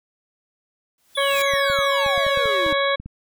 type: noise with exponential growth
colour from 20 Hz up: white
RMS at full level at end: -29 dBFS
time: 0.98-1.42 s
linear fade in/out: 2 ms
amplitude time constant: 95 ms
type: exponential sweep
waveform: square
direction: down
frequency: 3520 to 296 Hz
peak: -28 dBFS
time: 1.15-2.73 s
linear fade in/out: 5 ms
type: harmonic tone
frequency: 556 Hz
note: C#5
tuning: 5 cents sharp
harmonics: 1 / 2 / 3 / 4 / 6 / 7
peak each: -21 / -24 / -26 / -27 / -29 / -29 dBFS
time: 1.17-2.96 s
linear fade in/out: 10 ms
type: clicks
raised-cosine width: 5 ms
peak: -23 dBFS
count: 12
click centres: 1.537 / 1.7 / 1.789 / 2.063 / 2.178 / 2.266 / 2.374 / 2.457 / 2.664 / 2.727 / 3 / 3.06 s
effects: none